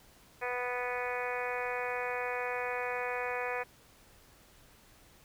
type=harmonic tone; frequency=246.9 Hz; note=B3; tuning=in tune; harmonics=2 / 3 / 4 / 5 / 6 / 7 / 8 / 9 / 10; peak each=-37 / -40 / -41 / -44 / -45 / -41 / -44 / -43 / -43 dBFS; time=0.41-3.64 s; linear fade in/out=20 ms; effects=pink hiss -60 dBFS RMS until 5.24 s